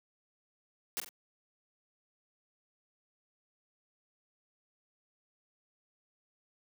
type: noise with echo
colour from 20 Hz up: white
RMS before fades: -35 dBFS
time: 0.97-1 s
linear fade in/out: 0 ms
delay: 45 ms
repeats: 2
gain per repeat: -8 dB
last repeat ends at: 1.09 s
effects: high-pass 200 Hz 12 dB/octave